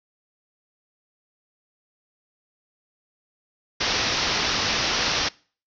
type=low-pass noise; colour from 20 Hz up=white; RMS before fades=-24 dBFS; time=3.8-5.29 s; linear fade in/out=10 ms; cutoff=5900 Hz; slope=96 dB/octave; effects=noise-tail reverb RT60 0.4 s tail -23 dB re dry